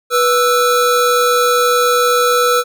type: tone pair together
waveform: square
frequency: 489.6 / 1318.5 Hz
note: B4 / E6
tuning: -15 / 0 cents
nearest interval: octave + perfect fourth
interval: 1715 cents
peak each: -14 dBFS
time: 0.1-2.64 s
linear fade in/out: 50 ms
effects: none